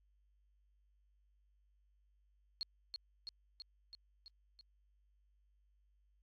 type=tone with echo; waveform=sine; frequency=4303 Hz; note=C8; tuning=48 cents sharp; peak=-37 dBFS; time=2.61-2.63 s; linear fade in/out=0 ms; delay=330 ms; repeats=6; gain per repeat=-3 dB; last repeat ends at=4.61 s; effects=added 50 Hz sine -70 dBFS peak until 6.22 s + AAC 64 kbps